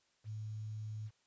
sine tone with quantisation, 107.8 Hz, A2, 35 cents flat, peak -40 dBFS, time 0.24-1.11 s, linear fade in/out 50 ms, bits 11, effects white hiss -75 dBFS RMS until 1.26 s + resampled to 16000 Hz

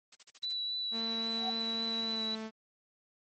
blue noise bursts, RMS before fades -46 dBFS, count 6, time 0.12-0.529 s, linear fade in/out 5 ms, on 34 ms, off 41 ms
sine tone with vibrato, 3951 Hz, B7, in tune, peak -32 dBFS, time 0.43-2.35 s, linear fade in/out 2 ms, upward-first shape triangle, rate 3.7 Hz, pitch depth 16 cents each way
sawtooth tone with pitch glide, 226.7 to 220.1 Hz, A#3 to A3, -48 to +1 cents, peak -34 dBFS, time 0.91-2.51 s, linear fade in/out 50 ms, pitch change -51 cents, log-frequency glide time 2.01-2.29 s
sine tone with exponential growth, 743 Hz, F#5, 7 cents sharp, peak -31 dBFS, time 1.31-1.5 s, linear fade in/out 5 ms, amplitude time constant 41 ms
effects low-pass 6000 Hz 12 dB/octave + MP3 32 kbps

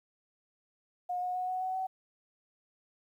sine tone with pitch steps, 719 / 726.1 / 733.3 / 740.5 / 747.8 / 755.2 Hz, F#5 / F#5 / F#5 / F#5 / F#5 / F#5, -50 / -33 / -16 / +1 / +18 / +35 cents, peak -31 dBFS, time 1.09-1.87 s, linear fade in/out 10 ms, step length 130 ms, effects 11-bit

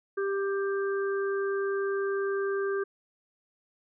harmonic tone, 394.4 Hz, G4, 11 cents sharp, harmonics 1 / 3 / 4, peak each -27 / -38 / -37 dBFS, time 0.17-2.84 s, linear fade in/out 10 ms, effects none

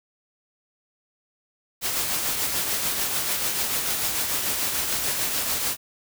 white noise with tremolo, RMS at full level -24 dBFS, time 1.81-5.77 s, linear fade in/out 50 ms, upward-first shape triangle, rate 6.8 Hz, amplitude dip 40%, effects none

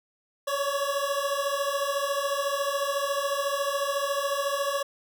25% pulse beating tone pair, 554.4 / 568.4 Hz, C#5 / C#5, 0 / +43 cents, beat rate 14 Hz, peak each -25 / -25 dBFS, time 0.47-4.83 s, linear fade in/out 10 ms, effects none

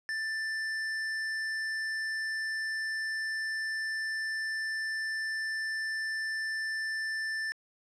sine tone with hard clipping, 1770 Hz, A6, 10 cents sharp, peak -33 dBFS, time 0.09-7.52 s, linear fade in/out 0 ms, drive 11 dB, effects low-pass 8000 Hz 12 dB/octave

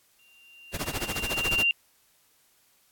sine tone with exponential growth, 2777 Hz, F7, 10 cents flat, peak -19 dBFS, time 0.19-1.71 s, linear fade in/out 1 ms, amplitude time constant 330 ms
pink noise with tremolo, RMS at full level -29 dBFS, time 0.73-1.64 s, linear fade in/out 20 ms, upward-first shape sine, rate 14 Hz, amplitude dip 90%
effects white hiss -64 dBFS RMS until 2.91 s + AAC 64 kbps

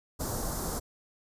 pink band-stop noise, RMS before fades -33 dBFS, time 0.19-0.8 s, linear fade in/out 20 ms, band 1300 to 5200 Hz, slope 24 dB/octave, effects resampled to 32000 Hz

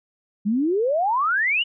sine exponential sweep, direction up, 195.6 to 3000 Hz, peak -18 dBFS, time 0.45-1.64 s, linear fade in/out 20 ms, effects none

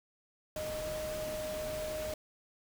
sine tone in noise, 618 Hz, D#5, 12 cents flat, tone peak -36 dBFS, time 0.56-2.14 s, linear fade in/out 2 ms, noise pink, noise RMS -43 dBFS, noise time 0.56-2.14 s, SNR +4 dB, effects none

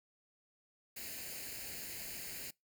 white noise with comb filter, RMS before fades -45 dBFS, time 0.96-2.51 s, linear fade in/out 10 ms, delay 0.43 ms, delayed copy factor +0.7, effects noise-tail reverb RT60 0.2 s tail -25 dB re dry

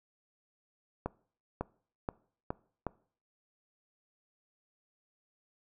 accelerating click train, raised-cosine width 1 ms, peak -19 dBFS, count 5, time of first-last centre 1.06-2.867 s, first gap 550 ms, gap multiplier 0.87, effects noise-tail reverb RT60 0.5 s tail -22 dB re dry

